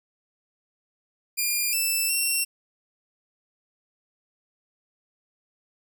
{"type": "tone with pitch steps", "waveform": "5% pulse", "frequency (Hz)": [2408, 2647, 2724], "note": ["D7", "E7", "F7"], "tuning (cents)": [43, 7, -44], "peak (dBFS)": -14, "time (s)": [1.37, 2.45], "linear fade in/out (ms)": 20, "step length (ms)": 360, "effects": []}